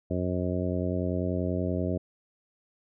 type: harmonic tone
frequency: 90.3 Hz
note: F#2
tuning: 42 cents flat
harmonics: 1 / 2 / 3 / 4 / 5 / 6 / 7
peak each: -31 / -32 / -33 / -35 / -38 / -37 / -36 dBFS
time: 0.1-1.98 s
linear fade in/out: 10 ms
effects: none